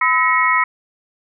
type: tone cluster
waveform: sine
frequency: 1014 / 1288 / 1907 / 2198 Hz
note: B5 / E6 / A#6 / C#7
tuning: +45 / -41 / +39 / -15 cents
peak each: -18 dBFS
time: 0.01-0.64 s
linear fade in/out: 5 ms
effects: none